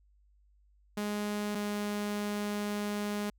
sawtooth tone pair in turn, 207.7 / 206.8 Hz, G#3 / G#3, 0 / -7 cents, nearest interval unison, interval 7 cents, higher first, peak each -28 dBFS, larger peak neither, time 0.97-1.55 / 1.55-3.3 s, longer second, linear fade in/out 5 ms, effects added 50 Hz sine -62 dBFS peak until 3.38 s

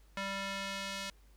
square tone with band-pass filter sweep, 196 Hz, G3, in tune, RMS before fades -39 dBFS, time 0.17-1.1 s, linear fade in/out 2 ms, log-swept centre 2000 to 4100 Hz, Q 0.77, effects added 50 Hz sine -59 dBFS peak until 1.36 s + pink hiss -69 dBFS RMS until 1.36 s

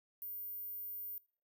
sine tone, 14500 Hz, A#9, 49 cents flat, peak -39 dBFS, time 0.22-1.18 s, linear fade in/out 0 ms, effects noise-tail reverb RT60 0.5 s tail -26 dB re dry + tanh soft clip ceiling -40 dBFS

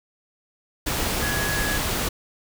sine tone in noise, 1678 Hz, G#6, 17 cents sharp, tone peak -27 dBFS, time 1.22-1.78 s, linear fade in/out 10 ms, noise pink, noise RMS -25 dBFS, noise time 0.86-2.09 s, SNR -5 dB, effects none

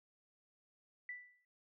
sine tone with exponential decay, 1975.5 Hz, B6, in tune, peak -40 dBFS, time 1.09-1.45 s, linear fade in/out 2 ms, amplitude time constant 78 ms, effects none

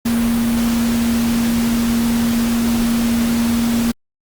sine tone in noise, 233.1 Hz, A#3, in tune, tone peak -14 dBFS, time 0.05-3.92 s, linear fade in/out 10 ms, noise pink, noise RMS -25 dBFS, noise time 0.05-3.92 s, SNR +8 dB, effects Opus 48 kbps

